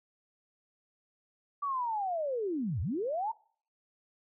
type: linear two-way sweep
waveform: sine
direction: down then up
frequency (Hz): 1166 to 73.42 to 931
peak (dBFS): -30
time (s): 1.62-3.32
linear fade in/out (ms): 10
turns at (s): 2.81
effects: noise-tail reverb RT60 0.5 s tail -23 dB re dry